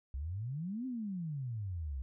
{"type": "exponential two-way sweep", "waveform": "sine", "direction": "up then down", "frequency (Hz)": [62.9, 265.5, 62.9], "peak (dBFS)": -36, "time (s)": [0.14, 2.02], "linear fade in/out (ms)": 0, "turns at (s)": 0.86, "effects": []}